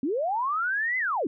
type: linear two-way sweep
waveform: sine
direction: up then down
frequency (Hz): 244.4 to 2066 to 244.4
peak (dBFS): -24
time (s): 0.03-1.27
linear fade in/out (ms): 2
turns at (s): 0.98
effects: none